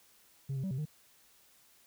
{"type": "tone with pitch steps", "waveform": "sine", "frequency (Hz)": [136.5, 133.1, 191.8, 130.6, 152.1], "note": ["C#3", "C3", "G3", "C3", "D#3"], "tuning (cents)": [-26, 30, -37, -3, -39], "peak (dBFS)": -30, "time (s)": [0.49, 0.855], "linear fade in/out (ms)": 10, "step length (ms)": 73, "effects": ["tanh soft clip ceiling -32 dBFS", "white hiss -64 dBFS RMS until 1.86 s"]}